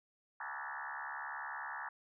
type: tone with frequency modulation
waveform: sine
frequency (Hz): 1312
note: E6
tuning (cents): -9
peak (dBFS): -40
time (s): 0.4-1.89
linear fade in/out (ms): 5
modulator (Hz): 70.5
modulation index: 7.1
effects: none